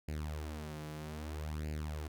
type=tone with flanger; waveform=sawtooth; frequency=76.3 Hz; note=D#2; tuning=33 cents flat; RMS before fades=-41 dBFS; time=0.08-2.08 s; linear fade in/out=5 ms; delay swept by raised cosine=0.42 to 6.02 ms; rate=0.62 Hz; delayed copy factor=+0.75; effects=none